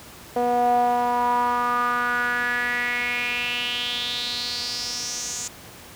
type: tone with band-pass filter sweep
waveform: sawtooth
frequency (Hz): 243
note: B3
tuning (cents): -28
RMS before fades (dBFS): -24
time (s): 0.36-5.48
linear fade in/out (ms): 5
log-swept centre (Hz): 610 to 7000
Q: 5.5
effects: pink hiss -43 dBFS RMS until 5.95 s + high-pass 60 Hz 12 dB/octave